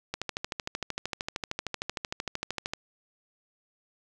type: click train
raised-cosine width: 0.2 ms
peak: -14 dBFS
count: 35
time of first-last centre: 0.14-2.735 s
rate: 13.1 Hz
effects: none